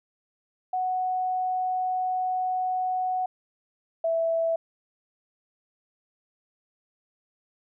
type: tone pair in turn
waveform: sine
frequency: 740 / 659.3 Hz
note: F#5 / E5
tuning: 0 / 0 cents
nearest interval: major second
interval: 200 cents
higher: first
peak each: -24 / -22 dBFS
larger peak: second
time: 0.73-3.26 / 4.04-4.56 s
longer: first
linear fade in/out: 5 ms
effects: none